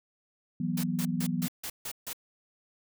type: chord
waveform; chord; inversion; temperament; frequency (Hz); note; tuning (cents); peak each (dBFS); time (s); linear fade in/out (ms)
sine; E suspended second; none; equal with one note detuned; 164.81 / 185 / 244.1; E3 / F#3 / B3; 0 / 0 / -20; -32; 0.6-1.48; 5
type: noise bursts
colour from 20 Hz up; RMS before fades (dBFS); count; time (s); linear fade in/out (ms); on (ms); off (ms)
white; -37; 7; 0.77-2.132; 5; 66; 150
effects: none